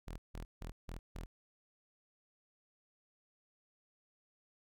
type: tone bursts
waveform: sawtooth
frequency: 41.2 Hz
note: E1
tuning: in tune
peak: -39 dBFS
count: 5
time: 0.07-1.26 s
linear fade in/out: 10 ms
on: 110 ms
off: 160 ms
effects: none